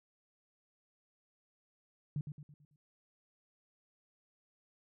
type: tone with echo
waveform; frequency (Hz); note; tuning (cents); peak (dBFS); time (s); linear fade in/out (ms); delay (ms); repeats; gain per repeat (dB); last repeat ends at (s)
sine; 146.83; D3; 0; -33; 2.16-2.21; 2; 110; 5; -7; 2.76
effects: none